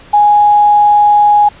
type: tone with quantisation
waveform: sine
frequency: 830 Hz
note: G#5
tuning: 1 cent flat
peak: -4 dBFS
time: 0.13-1.49 s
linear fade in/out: 10 ms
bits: 5
effects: pink hiss -38 dBFS RMS until 1.6 s + resampled to 8000 Hz